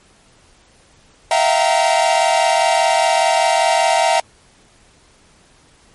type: tone cluster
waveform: 45% pulse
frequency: 647 / 692 / 769 / 928 Hz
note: E5 / F5 / G5 / A#5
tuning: -32 / -16 / -33 / -8 cents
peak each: -18 dBFS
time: 1.31-4.2 s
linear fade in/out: 2 ms
effects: pink hiss -51 dBFS RMS until 5.94 s + MP3 48 kbps